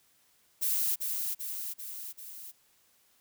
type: noise with echo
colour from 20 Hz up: violet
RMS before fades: -29 dBFS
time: 0.61-0.96 s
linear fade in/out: 20 ms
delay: 390 ms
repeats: 4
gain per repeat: -4 dB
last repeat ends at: 2.52 s
effects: white hiss -67 dBFS RMS until 3.2 s